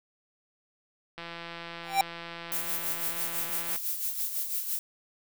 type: click train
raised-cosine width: 0.3 ms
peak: -24 dBFS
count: 437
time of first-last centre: 1.18-3.76 s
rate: 169 Hz
type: tone with exponential growth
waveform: square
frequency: 784 Hz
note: G5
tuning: in tune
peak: -17 dBFS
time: 1.83-2.01 s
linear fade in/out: 2 ms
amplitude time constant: 37 ms
type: noise with tremolo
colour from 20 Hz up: violet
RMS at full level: -30 dBFS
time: 2.52-4.79 s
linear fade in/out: 0 ms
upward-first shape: sine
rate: 6 Hz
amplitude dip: 55%
effects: none